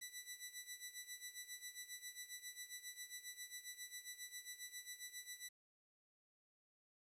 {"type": "tone with tremolo", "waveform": "10% pulse", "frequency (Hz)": 1975.5, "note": "B6", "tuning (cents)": 0, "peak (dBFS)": -38, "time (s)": [0.01, 5.49], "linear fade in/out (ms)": 10, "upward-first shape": "sine", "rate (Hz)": 7.4, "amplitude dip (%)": 80, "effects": ["resampled to 32000 Hz", "12-bit"]}